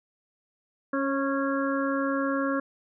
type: harmonic tone with a mistuned harmonic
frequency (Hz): 275.5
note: C#4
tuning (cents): -11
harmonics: 1 / 2 / 4 / 5 / 6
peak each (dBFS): -27 / -30 / -33 / -34 / -35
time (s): 0.93-2.6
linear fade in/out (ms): 5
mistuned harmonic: 2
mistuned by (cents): -23
effects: none